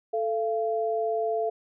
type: tone pair together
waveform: sine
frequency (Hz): 440 / 684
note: A4 / F5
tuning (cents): 0 / -36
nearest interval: minor sixth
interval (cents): 764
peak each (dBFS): -27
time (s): 0.13-1.5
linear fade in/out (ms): 10
effects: none